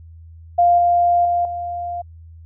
sine tone with level steps, 698.5 Hz, F5, in tune, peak -10 / -12 / -15 / -23 dBFS, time 0.58-2.02 s, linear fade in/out 10 ms, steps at 0.78 / 1.25 / 1.45 s, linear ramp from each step 2 ms, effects added 82 Hz sine -38 dBFS peak until 2.45 s

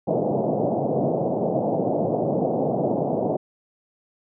white band-pass noise, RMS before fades -23 dBFS, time 0.07-3.37 s, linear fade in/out 10 ms, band 120 to 730 Hz, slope 48 dB/octave, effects none

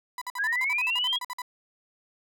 35% pulse tone bursts, 992 Hz, B5, 7 cents sharp, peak -30 dBFS, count 15, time 0.18-1.419 s, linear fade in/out 2 ms, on 35 ms, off 51 ms
sine linear sweep, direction up, 1568 to 3332 Hz, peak -24 dBFS, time 0.38-1.19 s, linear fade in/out 20 ms
effects none

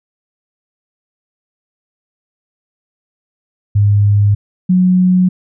sine tone pair in turn, 102.4 / 182.98 Hz, G#2 / F#3, -24 / -19 cents, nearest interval minor seventh, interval 1005 cents, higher second, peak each -7 dBFS, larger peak neither, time 3.75-4.35 / 4.69-5.29 s, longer neither, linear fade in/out 10 ms, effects none

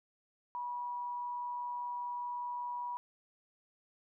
sine tone with amplitude modulation, 972 Hz, B5, 28 cents flat, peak -35 dBFS, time 0.55-2.97 s, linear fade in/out 0 ms, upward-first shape sine, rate 145 Hz, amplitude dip 25%, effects none

